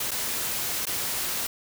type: noise with dropouts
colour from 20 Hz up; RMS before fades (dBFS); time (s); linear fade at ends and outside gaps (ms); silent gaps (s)
white; -29; 0-1.47; 5; 0.109-0.114 / 0.855-0.867
effects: none